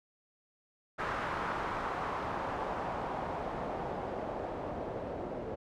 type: noise with low-pass filter sweep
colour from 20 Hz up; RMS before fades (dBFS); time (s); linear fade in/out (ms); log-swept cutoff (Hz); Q
white; -37; 0.98-5.56; 20; 1300 to 530; 1.7
effects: none